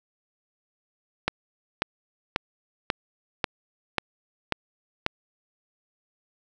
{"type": "click train", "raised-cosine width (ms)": 0.3, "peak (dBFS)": -6, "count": 8, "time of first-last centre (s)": [1.28, 5.064], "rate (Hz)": 1.85, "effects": []}